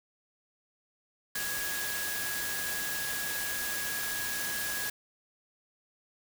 sine tone in noise, 1661.2 Hz, G#6, in tune, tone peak -36 dBFS, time 1.35-4.9 s, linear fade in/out 5 ms, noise white, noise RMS -35 dBFS, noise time 1.35-4.9 s, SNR -4 dB, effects none

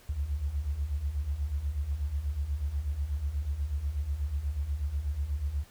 sine beating tone pair, 66.4 / 74.6 Hz, C2 / D2, +26 / +28 cents, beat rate 8.2 Hz, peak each -35 / -30 dBFS, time 0.09-5.64 s, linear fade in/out 5 ms, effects pink hiss -57 dBFS RMS until 5.7 s

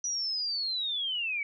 sine linear sweep, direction down, 5890 to 2227 Hz, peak -29 dBFS, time 0.04-1.43 s, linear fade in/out 2 ms, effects none

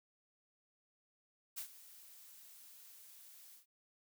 blue noise with ADSR envelope, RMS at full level -42 dBFS, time 1.56-3.66 s, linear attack 22 ms, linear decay 91 ms, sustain -16 dB, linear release 120 ms, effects none

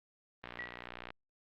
click train, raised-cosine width 0.3 ms, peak -26 dBFS, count 41, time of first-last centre 0.44-1.104 s, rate 60.2 Hz
sine tone with exponential decay, 1934 Hz, B6, 37 cents flat, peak -36 dBFS, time 0.59-0.83 s, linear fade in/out 2 ms, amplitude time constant 52 ms
effects low-pass 3000 Hz 12 dB/octave + Opus 24 kbps

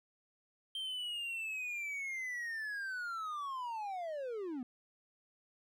triangle linear sweep, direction down, 3159 to 235.9 Hz, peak -36 dBFS, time 0.75-4.63 s, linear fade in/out 2 ms, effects none

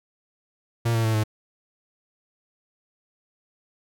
45% pulse tone with pitch steps, 116.54 / 113.68 / 110.89 / 108.17 Hz, A#2 / A#2 / A2 / A2, 0 / -43 / +14 / -29 cents, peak -20 dBFS, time 0.85-1.238 s, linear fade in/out 10 ms, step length 97 ms, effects none

